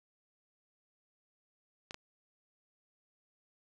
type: clicks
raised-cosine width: 0.2 ms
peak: -25 dBFS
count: 2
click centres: 1.909 / 1.944 s
effects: none